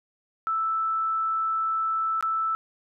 sine tone with dropouts, 1318.5 Hz, E6, in tune, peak -23 dBFS, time 0.47-2.55 s, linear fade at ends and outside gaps 0 ms, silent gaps 2.209-2.226 s, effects none

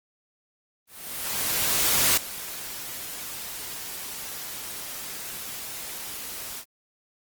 white noise with ADSR envelope, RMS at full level -20 dBFS, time 0.87-6.65 s, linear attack 1300 ms, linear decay 7 ms, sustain -16 dB, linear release 69 ms, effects Opus 24 kbps

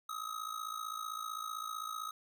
square tone with amplitude modulation, 1269 Hz, D#6, 34 cents sharp, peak -36 dBFS, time 0.09-2.11 s, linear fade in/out 5 ms, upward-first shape sine, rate 55.6 Hz, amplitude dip 80%, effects none

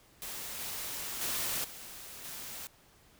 white noise with level steps, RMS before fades -41 / -39 / -34 / -47 / -43 dBFS, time 0.22-2.67 s, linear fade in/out 0 ms, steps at 0.59 / 1.21 / 1.64 / 2.24 s, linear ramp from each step 5 ms, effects pink hiss -62 dBFS RMS until 3.19 s

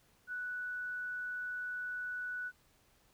sine tone, 1480 Hz, F#6, in tune, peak -37 dBFS, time 0.27-2.52 s, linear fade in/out 50 ms, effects pink hiss -69 dBFS RMS until 3.13 s

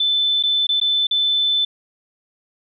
sine tone with dropouts, 3520 Hz, A7, in tune, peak -15 dBFS, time 0-1.65 s, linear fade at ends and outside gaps 5 ms, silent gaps 0.427-0.435 / 0.669-0.69 / 0.801-0.813 / 1.07-1.11 s, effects none

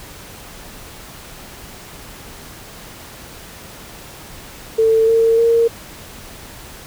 sine tone with pitch steps, 446.5 / 454.3 / 462.2 Hz, A4 / A#4 / A#4, +25 / -45 / -15 cents, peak -10 dBFS, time 4.78-5.68 s, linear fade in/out 10 ms, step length 300 ms, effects pink hiss -37 dBFS RMS until 6.86 s

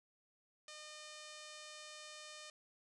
5% pulse tone, 608 Hz, D#5, 40 cents flat, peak -39 dBFS, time 0.68-2.5 s, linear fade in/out 2 ms, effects resampled to 24000 Hz

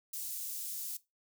white high-pass noise, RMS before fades -40 dBFS, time 0.13-0.97 s, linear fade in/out 5 ms, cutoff 6600 Hz, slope 12 dB/octave, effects noise-tail reverb RT60 0.2 s tail -18 dB re dry

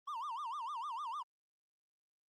triangle tone with vibrato, 1046.5 Hz, C6, in tune, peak -37 dBFS, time 0.07-1.23 s, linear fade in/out 10 ms, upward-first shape sine, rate 6.6 Hz, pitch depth 270 cents each way, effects Opus 24 kbps

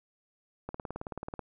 click train, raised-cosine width 1 ms, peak -23 dBFS, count 14, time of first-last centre 0.69-1.393 s, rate 18.5 Hz, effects none

